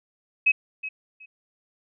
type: tone with echo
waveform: sine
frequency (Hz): 2555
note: D#7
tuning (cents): +45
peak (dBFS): -15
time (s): 0.46-0.52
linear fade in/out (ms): 10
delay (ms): 370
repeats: 2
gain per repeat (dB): -14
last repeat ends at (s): 1.26
effects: none